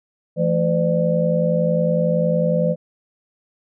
sine tone cluster, 167.8 / 218.7 / 512 / 592 Hz, E3 / A3 / C5 / D5, +31 / -10 / -38 / +14 cents, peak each -19 / -27 / -20 / -22 dBFS, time 0.36-2.76 s, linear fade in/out 50 ms, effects none

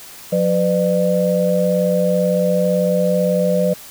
sine tone cluster, 179.1 / 503 / 601 Hz, F3 / B4 / D5, +44 / +32 / +40 cents, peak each -18 dBFS, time 0.32-3.74 s, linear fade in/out 10 ms, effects white hiss -38 dBFS RMS until 3.9 s

